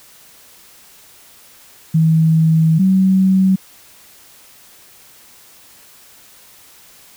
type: tone pair in turn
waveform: sine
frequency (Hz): 160.6 / 189.54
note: E3 / F#3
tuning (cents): -45 / +42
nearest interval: minor third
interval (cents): 287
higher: second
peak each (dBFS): -9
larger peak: neither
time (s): 1.94-2.79 / 2.79-3.56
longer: first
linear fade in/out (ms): 10
effects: white hiss -45 dBFS RMS until 7.16 s